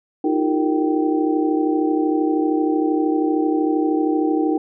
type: tone cluster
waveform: sine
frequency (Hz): 310.4 / 343.3 / 392.9 / 462 / 777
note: D#4 / F4 / G4 / A#4 / G5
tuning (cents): -4 / -30 / +4 / -16 / -16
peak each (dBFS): -18 / -23 / -27 / -26 / -27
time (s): 0.24-4.58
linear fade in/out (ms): 5
effects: none